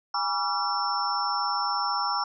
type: tone cluster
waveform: sine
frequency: 814 / 972 / 1157 / 1361 / 5380 Hz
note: G#5 / B5 / D6 / F6 / E8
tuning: -35 / -28 / -26 / -45 / +34 cents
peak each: -31 dBFS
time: 0.14-2.24 s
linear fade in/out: 5 ms
effects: none